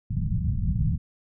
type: low-pass noise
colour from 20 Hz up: white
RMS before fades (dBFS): -25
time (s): 0.1-0.98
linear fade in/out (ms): 10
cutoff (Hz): 180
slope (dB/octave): 48
effects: none